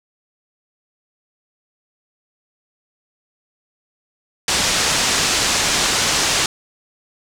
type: low-pass noise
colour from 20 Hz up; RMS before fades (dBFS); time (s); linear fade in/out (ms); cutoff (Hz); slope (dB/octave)
white; -18; 4.48-6.46; 2; 7500; 24
effects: none